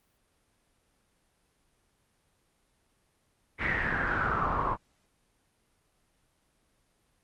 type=noise with low-pass filter sweep; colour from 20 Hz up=pink; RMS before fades=-29 dBFS; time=3.58-4.77 s; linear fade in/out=50 ms; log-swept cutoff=2100 to 1000 Hz; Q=6.9; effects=pink hiss -71 dBFS RMS until 7.23 s + Opus 32 kbps